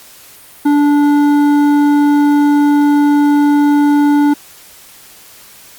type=tone with hard clipping; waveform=sine; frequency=290.9 Hz; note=D4; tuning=16 cents flat; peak=-9 dBFS; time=0.65-4.34 s; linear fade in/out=10 ms; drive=9 dB; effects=white hiss -39 dBFS RMS until 5.78 s + Opus 48 kbps